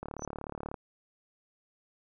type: click train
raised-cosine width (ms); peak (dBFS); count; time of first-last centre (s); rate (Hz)
1; -24; 27; 0.03-0.742; 36.5
type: tone with exponential growth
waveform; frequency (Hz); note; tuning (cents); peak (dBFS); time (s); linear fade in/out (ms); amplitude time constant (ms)
sine; 5990; F#8; +20; -33; 0.18-0.25; 2; 15
effects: none